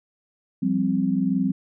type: chord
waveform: sine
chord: F suspended second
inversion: none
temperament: equal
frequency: 174.61 / 196 / 261.6 Hz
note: F3 / G3 / C4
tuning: 0 / 0 / 0 cents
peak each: -26 / -23 / -23 dBFS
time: 0.62-1.52 s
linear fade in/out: 10 ms
effects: none